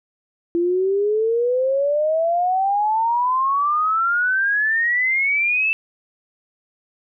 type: exponential sweep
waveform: sine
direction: up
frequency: 338 to 2663 Hz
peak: -16 dBFS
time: 0.55-5.73 s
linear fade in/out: 0 ms
effects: none